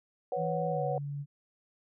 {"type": "chord", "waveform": "sine", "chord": "B suspended second", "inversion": "none", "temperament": "equal", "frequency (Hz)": [493.9, 554.4, 740], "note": ["B4", "C#5", "F#5"], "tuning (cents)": [0, 0, 0], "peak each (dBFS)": -34, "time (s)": [0.32, 0.98], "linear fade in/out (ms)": 2}
{"type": "tone with pitch glide", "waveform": "sine", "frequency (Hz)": [163.2, 142.9], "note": ["E3", "D3"], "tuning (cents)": [-17, -47], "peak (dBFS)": -34, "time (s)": [0.36, 1.26], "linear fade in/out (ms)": 50, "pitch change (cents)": -230, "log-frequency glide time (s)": [0.7, 0.84]}
{"effects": []}